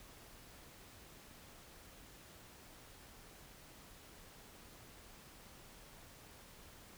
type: silence
effects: pink hiss -58 dBFS RMS until 6.97 s